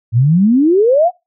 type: exponential sweep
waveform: sine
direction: up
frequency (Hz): 109.2 to 751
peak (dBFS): -7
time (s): 0.12-1.11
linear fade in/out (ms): 50
effects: noise-tail reverb RT60 0.2 s tail -22 dB re dry